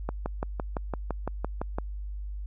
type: click train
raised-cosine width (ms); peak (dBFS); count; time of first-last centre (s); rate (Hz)
1; -16; 11; 0.09-1.785; 5.9
effects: added 50 Hz sine -33 dBFS peak until 2.46 s